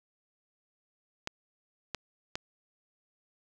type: clicks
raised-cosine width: 0.2 ms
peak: -16 dBFS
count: 3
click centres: 1.274 / 1.947 / 2.355 s
effects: none